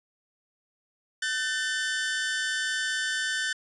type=tone pair together; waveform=sawtooth; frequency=1519.1 / 1778 Hz; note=F#6 / A6; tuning=+45 / +18 cents; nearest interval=minor third; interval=273 cents; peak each=-26 dBFS; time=1.22-3.53 s; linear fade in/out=5 ms; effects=resampled to 22050 Hz